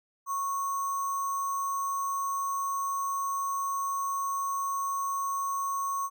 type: tone with sample-and-hold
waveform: sine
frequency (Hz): 1102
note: C#6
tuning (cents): -11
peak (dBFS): -28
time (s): 0.26-6.1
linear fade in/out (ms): 50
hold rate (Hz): 7350
effects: none